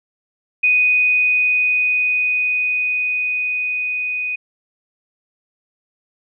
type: tone with level ramp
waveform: sine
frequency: 2489 Hz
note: D#7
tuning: in tune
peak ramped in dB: -11 to -20 dBFS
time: 0.63-4.36 s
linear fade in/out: 10 ms
effects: none